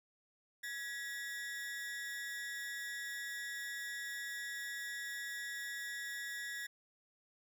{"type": "ring-modulated tone", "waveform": "40% pulse", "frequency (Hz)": 1802, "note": "A6", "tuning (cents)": 41, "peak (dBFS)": -37, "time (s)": [0.63, 6.67], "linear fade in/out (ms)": 10, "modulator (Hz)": 132, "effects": []}